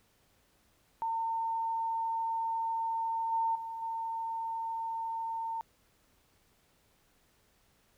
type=tone with level steps; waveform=sine; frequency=907 Hz; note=A#5; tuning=48 cents flat; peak=-30 / -27 / -37 / -33 dBFS; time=1.02-5.61 s; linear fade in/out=0 ms; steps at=3.32 / 3.55 / 3.82 s; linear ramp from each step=5 ms; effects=pink hiss -69 dBFS RMS until 7.97 s